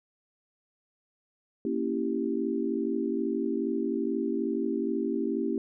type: chord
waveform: sine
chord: A# diminished seventh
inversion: none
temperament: equal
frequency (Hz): 233.1 / 277.2 / 329.6 / 392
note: A#3 / C#4 / E4 / G4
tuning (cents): 0 / 0 / 0 / 0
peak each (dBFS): -32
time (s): 1.65-5.58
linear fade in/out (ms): 2
effects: none